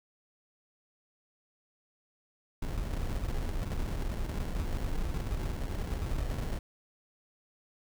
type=noise with sample-and-hold; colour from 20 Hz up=brown; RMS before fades=-33 dBFS; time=2.62-6.59 s; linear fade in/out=5 ms; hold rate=1225 Hz; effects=none